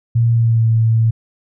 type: tone with pitch glide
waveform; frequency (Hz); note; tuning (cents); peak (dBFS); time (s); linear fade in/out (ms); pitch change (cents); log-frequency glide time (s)
sine; 116.54 to 112.9; A#2 to A2; 0 to +45; -10; 0.15-1.11; 10; -55; 0.31-0.67
effects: none